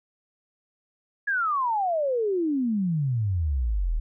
sine exponential sweep, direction down, 1700 to 36.38 Hz, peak -22 dBFS, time 1.27-4 s, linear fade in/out 10 ms, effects none

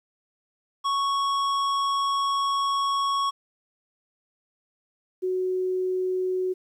square / sine tone pair in turn, 1108.7 / 370 Hz, C#6 / F#4, 0 / 0 cents, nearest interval octave + perfect fifth, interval 1900 cents, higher first, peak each -23 dBFS, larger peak neither, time 0.84-3.31 / 5.22-6.54 s, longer first, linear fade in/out 20 ms, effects low-pass 6000 Hz 12 dB/octave + 10-bit

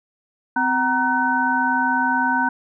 sine tone cluster, 257.4 / 758 / 938 / 1509 Hz, C4 / F#5 / A#5 / F#6, -28 / +42 / +11 / +34 cents, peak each -24 / -28 / -20 / -21 dBFS, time 0.56-2.49 s, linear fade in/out 5 ms, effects none

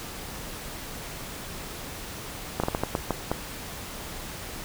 slowing click train, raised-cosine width 1 ms, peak -10 dBFS, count 8, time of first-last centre 2.6-3.316 s, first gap 36 ms, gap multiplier 1.34, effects pink hiss -38 dBFS RMS until 4.64 s

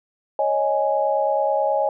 sine chord, C# suspended second, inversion none, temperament just, 554.4 / 623.7 / 831.5 Hz, C#5 / D#5 / G#5, 0 / +4 / +2 cents, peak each -22 dBFS, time 0.39-1.89 s, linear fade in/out 2 ms, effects none

